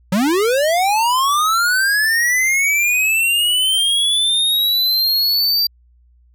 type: linear sweep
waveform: square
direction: up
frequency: 174.61 to 4699 Hz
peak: -14 dBFS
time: 0.12-5.67 s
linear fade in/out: 5 ms
effects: added 60 Hz sine -49 dBFS peak until 6.34 s